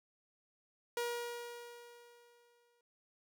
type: tone with exponential decay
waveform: sawtooth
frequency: 477 Hz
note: A#4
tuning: 40 cents sharp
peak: -30 dBFS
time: 0.97-2.81 s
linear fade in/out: 2 ms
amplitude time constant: 400 ms
effects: none